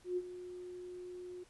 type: tone with ADSR envelope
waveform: sine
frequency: 360 Hz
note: F#4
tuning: 47 cents flat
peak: -31 dBFS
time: 0.04-1.44 s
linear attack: 130 ms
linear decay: 44 ms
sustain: -13 dB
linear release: 11 ms
effects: pink hiss -65 dBFS RMS until 1.49 s + resampled to 24000 Hz